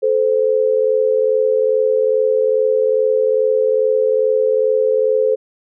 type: tone pair together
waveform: sine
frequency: 435.4 / 517.8 Hz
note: A4 / C5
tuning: -18 / -18 cents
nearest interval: minor third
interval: 300 cents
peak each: -15 dBFS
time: 0.02-5.36 s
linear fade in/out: 20 ms
effects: none